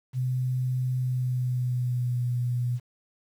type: tone with pitch glide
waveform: sine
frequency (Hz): 127.5 to 122.52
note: C3 to B2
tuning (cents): -44 to -13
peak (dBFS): -24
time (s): 0.13-2.8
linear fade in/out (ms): 50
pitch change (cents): -69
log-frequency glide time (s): 0.95-2.25
effects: 9-bit